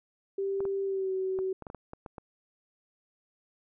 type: tone with pitch glide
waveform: sine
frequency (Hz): 392 to 378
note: G4 to F#4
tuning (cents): 0 to +37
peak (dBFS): -28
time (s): 0.38-1.53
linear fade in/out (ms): 5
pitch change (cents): -63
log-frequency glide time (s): 0.84-1.12
type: clicks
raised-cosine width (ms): 1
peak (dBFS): -27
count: 10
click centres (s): 0.605 / 0.653 / 1.389 / 1.623 / 1.668 / 1.701 / 1.747 / 1.934 / 2.062 / 2.182
effects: none